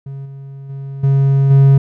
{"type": "tone with level steps", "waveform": "triangle", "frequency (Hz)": 137.2, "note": "C#3", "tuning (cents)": -17, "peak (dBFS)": [-23, -27, -22, -7, -3], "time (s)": [0.06, 1.78], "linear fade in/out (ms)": 5, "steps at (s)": [0.25, 0.69, 1.03, 1.5], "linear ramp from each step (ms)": 10, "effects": []}